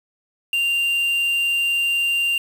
triangle tone with quantisation, 2784 Hz, F7, 6 cents flat, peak -16 dBFS, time 0.53-2.38 s, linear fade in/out 2 ms, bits 6, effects none

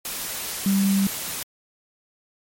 sine tone in noise, 196 Hz, G3, in tune, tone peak -17 dBFS, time 0.66-1.07 s, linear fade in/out 2 ms, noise white, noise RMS -30 dBFS, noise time 0.05-1.43 s, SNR +10 dB, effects MP3 64 kbps

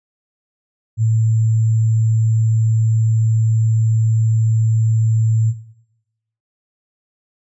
sine tone with sample-and-hold, 111.6 Hz, A2, 25 cents sharp, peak -12 dBFS, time 0.97-5.54 s, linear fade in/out 50 ms, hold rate 7350 Hz, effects noise-tail reverb RT60 0.9 s tail -17 dB re dry + resampled to 22050 Hz

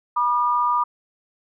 sine tone pair together, 973 / 1208 Hz, B5 / D6, -26 / +48 cents, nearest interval major third, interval 374 cents, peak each -20 dBFS, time 0.16-0.84 s, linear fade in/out 10 ms, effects none

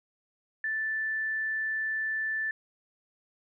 sine tone, 1760 Hz, A6, in tune, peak -28 dBFS, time 0.64-2.51 s, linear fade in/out 2 ms, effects none

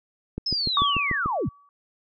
click train, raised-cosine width 3 ms, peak -16 dBFS, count 7, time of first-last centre 0.38-1.26 s, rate 6.82 Hz
sine linear sweep, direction down, 5274 to 61.74 Hz, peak -23 dBFS, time 0.46-1.49 s, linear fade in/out 5 ms
sine tone with exponential decay, 1141 Hz, C#6, 50 cents sharp, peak -17 dBFS, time 0.77-1.69 s, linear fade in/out 1 ms, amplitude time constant 200 ms
effects none

